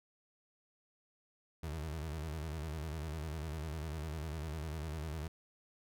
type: tone with vibrato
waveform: 30% pulse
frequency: 77.7 Hz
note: D#2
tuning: 2 cents flat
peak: -36 dBFS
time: 1.63-5.28 s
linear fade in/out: 5 ms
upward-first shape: square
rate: 10 Hz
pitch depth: 88 cents each way
effects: none